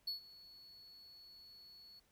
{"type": "tone with ADSR envelope", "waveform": "triangle", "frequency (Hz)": 4400, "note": "C#8", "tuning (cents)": -14, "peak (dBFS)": -35, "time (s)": [0.07, 2], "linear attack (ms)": 7, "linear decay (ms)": 120, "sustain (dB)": -20, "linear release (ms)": 12, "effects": ["pink hiss -74 dBFS RMS until 2.11 s"]}